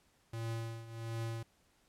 square tone with tremolo, 114.3 Hz, A#2, 34 cents flat, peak -36 dBFS, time 0.33-1.43 s, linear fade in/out 5 ms, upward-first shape triangle, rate 1.4 Hz, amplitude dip 80%, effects pink hiss -71 dBFS RMS until 1.88 s + low-pass 12000 Hz 12 dB/octave

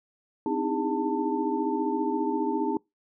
sine tone cluster, 257.8 / 304.1 / 318.9 / 404.3 / 891 Hz, C4 / D#4 / D#4 / G#4 / A5, -26 / -40 / +43 / -46 / +22 cents, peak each -31 dBFS, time 0.46-2.77 s, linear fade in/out 2 ms, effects noise-tail reverb RT60 0.2 s tail -25 dB re dry

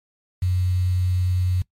sine tone with quantisation, 91 Hz, F#2, 28 cents flat, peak -18 dBFS, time 0.42-1.62 s, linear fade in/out 5 ms, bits 7, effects noise-tail reverb RT60 0.1 s tail -20 dB re dry + MP3 64 kbps

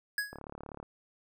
square tone with exponential decay, 1668 Hz, G#6, 7 cents sharp, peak -27 dBFS, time 0.18-0.39 s, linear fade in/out 2 ms, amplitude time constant 45 ms
click train, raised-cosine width 1 ms, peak -29 dBFS, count 19, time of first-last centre 0.33-0.829 s, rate 36.1 Hz
effects none

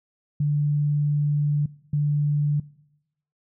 sine tone pair in turn, 146.83 / 146.83 Hz, D3 / D3, 0 / 0 cents, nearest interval unison, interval 0 cents, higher neither, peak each -19 dBFS, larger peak neither, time 0.4-1.66 / 1.93-2.6 s, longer first, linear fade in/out 5 ms, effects noise-tail reverb RT60 0.9 s tail -22 dB re dry

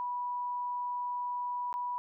sine tone with dropouts, 980 Hz, B5, 14 cents flat, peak -32 dBFS, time 0-1.98 s, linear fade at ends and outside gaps 0 ms, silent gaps 1.728-1.74 s, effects none

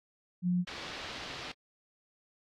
sine tone, 178.5 Hz, F3, 38 cents sharp, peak -26 dBFS, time 0.42-0.65 s, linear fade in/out 50 ms
white low-pass noise, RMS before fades -43 dBFS, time 0.67-1.52 s, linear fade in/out 5 ms, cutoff 4300 Hz, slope 24 dB/octave
effects AAC 64 kbps

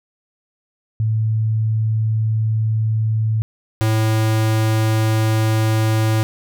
sine / square tone pair in turn, 110 / 110 Hz, A2 / A2, 0 / 0 cents, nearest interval unison, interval 0 cents, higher neither, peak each -15 dBFS, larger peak neither, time 1-3.42 / 3.81-6.23 s, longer neither, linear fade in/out 0 ms, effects none

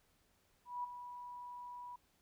sine tone with ADSR envelope, 978 Hz, B5, 17 cents flat, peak -36 dBFS, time 0.65-1.96 s, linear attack 190 ms, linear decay 11 ms, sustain -10 dB, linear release 6 ms, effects pink hiss -74 dBFS RMS until 2.21 s

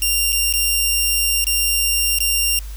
10% pulse tone with dropouts, 2782 Hz, F7, 7 cents flat, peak -7 dBFS, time 0.02-2.59 s, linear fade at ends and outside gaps 1 ms, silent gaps 0.322-0.327 / 0.527-0.537 / 1.443-1.468 / 2.187-2.204 s, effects added 50 Hz sine -28 dBFS peak until 2.76 s + white hiss -43 dBFS RMS until 2.76 s

